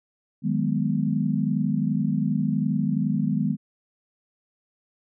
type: chord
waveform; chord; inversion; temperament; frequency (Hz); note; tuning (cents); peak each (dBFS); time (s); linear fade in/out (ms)
sine; G# minor seventh; second; equal; 155.56 / 185 / 207.7 / 246.9; D#3 / F#3 / G#3 / B3; 0 / 0 / 0 / 0; -26 / -29 / -25 / -27; 0.42-3.57; 50
effects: none